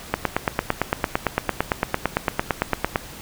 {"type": "click train", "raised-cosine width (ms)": 0.5, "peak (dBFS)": -3, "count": 26, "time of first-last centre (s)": [0.14, 2.958], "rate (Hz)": 8.87, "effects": ["pink hiss -39 dBFS RMS until 3.21 s"]}